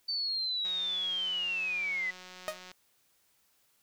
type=linear sweep; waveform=sine; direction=down; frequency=4574 to 1975.5 Hz; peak=-30 dBFS; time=0.08-2.11 s; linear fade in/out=10 ms
type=click train; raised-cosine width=0.2 ms; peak=-31 dBFS; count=379; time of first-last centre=0.65-2.716 s; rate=183 Hz
type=tone with exponential decay; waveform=sawtooth; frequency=622.3 Hz; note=D#5; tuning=in tune; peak=-25 dBFS; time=2.48-2.6 s; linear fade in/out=0 ms; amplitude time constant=26 ms
effects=white hiss -70 dBFS RMS until 3.82 s